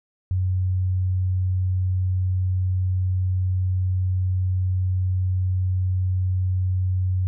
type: tone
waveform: sine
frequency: 92.5 Hz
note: F#2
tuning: in tune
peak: -19 dBFS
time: 0.31-7.27 s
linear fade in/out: 0 ms
effects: none